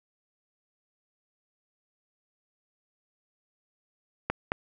clicks, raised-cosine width 0.5 ms, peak -11 dBFS, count 2, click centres 4.3 / 4.519 s, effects none

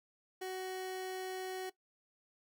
30% pulse tone, 373.8 Hz, F#4, 18 cents sharp, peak -36 dBFS, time 0.41-1.7 s, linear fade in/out 10 ms, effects noise-tail reverb RT60 0.1 s tail -17 dB re dry

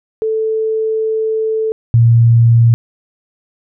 sine tone pair in turn, 440 / 116.54 Hz, A4 / A#2, 0 / 0 cents, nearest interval octave + major seventh, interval 2300 cents, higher first, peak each -13 / -5 dBFS, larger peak second, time 0.22-1.72 / 1.94-2.74 s, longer first, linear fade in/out 0 ms, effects none

